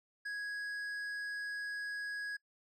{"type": "tone with tanh clipping", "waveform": "triangle", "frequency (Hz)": 1661.2, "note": "G#6", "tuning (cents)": 0, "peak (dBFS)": -39, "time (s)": [0.25, 2.37], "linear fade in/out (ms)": 10, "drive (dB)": 12, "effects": ["noise-tail reverb RT60 0.1 s tail -24 dB re dry"]}